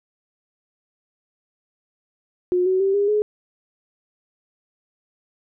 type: tone with pitch steps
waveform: sine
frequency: 360 / 374.4 / 389.4 / 405 / 421.2 Hz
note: F#4 / F#4 / G4 / G#4 / G#4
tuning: -47 / +20 / -12 / -43 / +24 cents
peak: -16 dBFS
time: 2.52-3.22 s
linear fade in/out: 0 ms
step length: 140 ms
effects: none